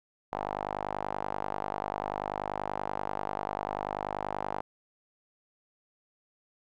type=tone with band-pass filter; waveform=sawtooth; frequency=50.3 Hz; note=G1; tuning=45 cents sharp; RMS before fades=-35 dBFS; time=0.32-4.61 s; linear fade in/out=5 ms; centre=830 Hz; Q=3; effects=none